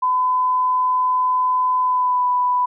sine tone with pitch glide, 1010 to 992.1 Hz, B5 to B5, +39 to +8 cents, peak -15 dBFS, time 0.02-2.66 s, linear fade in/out 10 ms, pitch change -31 cents, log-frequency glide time 1.81-2.27 s, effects none

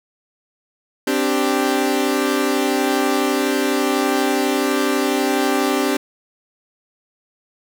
sawtooth chord, C suspended second, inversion none, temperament equal, 261.6 / 293.7 / 392 Hz, C4 / D4 / G4, 0 / 0 / 0 cents, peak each -17 dBFS, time 1.07-5.97 s, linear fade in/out 5 ms, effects none

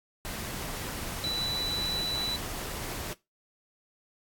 sine tone in noise, 3965 Hz, B7, 6 cents sharp, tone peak -30 dBFS, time 1.24-2.36 s, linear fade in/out 0 ms, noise pink, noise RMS -37 dBFS, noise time 0.25-3.13 s, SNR +4 dB, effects noise-tail reverb RT60 0.2 s tail -17 dB re dry + AAC 64 kbps

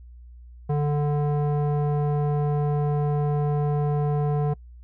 square tone with low-pass filter, 146.83 Hz, D3, in tune, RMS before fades -23 dBFS, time 0.69-4.54 s, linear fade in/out 10 ms, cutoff 730 Hz, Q 1.4, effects noise-tail reverb RT60 0.1 s tail -25 dB re dry + added 60 Hz sine -42 dBFS peak until 4.83 s

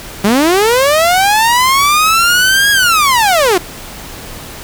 sawtooth linear two-way sweep, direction up then down, 191.4 to 1661.2 to 334.3 Hz, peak -4 dBFS, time 0.24-3.58 s, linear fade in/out 5 ms, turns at 2.71 s, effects pink hiss -29 dBFS RMS until 4.63 s

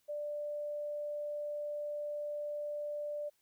sine tone, 590 Hz, D5, 8 cents sharp, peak -36 dBFS, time 0.08-3.3 s, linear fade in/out 20 ms, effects white hiss -75 dBFS RMS until 3.41 s

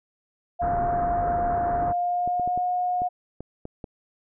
sine tone with pitch glide, 700 to 720.9 Hz, F5 to F#5, +4 to -45 cents, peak -22 dBFS, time 0.59-3.09 s, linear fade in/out 20 ms, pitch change +51 cents, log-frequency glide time 1.75-2.6 s
pink low-pass noise, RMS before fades -31 dBFS, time 0.61-1.93 s, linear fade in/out 20 ms, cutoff 1600 Hz, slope 48 dB/octave
clicks, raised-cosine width 2 ms, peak -22 dBFS, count 8, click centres 2.276 / 2.397 / 2.476 / 2.576 / 3.019 / 3.406 / 3.654 / 3.842 s
effects none

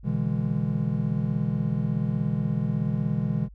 triangle chord, E dominant seventh, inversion second, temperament just, 123.61 / 148.33 / 164.81 / 206 Hz, B2 / D3 / E3 / G#3, +2 / +18 / 0 / -14 cents, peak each -27 dBFS, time 0.03-3.49 s, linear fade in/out 50 ms, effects added 50 Hz sine -44 dBFS peak until 3.54 s

